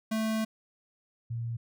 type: tone pair in turn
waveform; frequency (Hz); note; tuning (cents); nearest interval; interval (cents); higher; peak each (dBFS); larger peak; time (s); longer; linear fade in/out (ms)
square / sine; 220 / 116.54; A3 / A#2; 0 / 0; major seventh; 1100; first; -28 / -31; first; 0.11-0.45 / 1.3-1.57; first; 10
effects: none